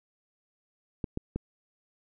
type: clicks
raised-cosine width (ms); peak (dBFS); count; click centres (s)
3; -18; 3; 1.042 / 1.174 / 1.36
effects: none